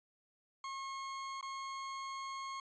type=tone with dropouts; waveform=40% pulse; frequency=1083 Hz; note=C#6; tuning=41 cents flat; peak=-40 dBFS; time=0.64-2.6 s; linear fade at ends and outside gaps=2 ms; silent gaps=1.411-1.427 s; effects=resampled to 16000 Hz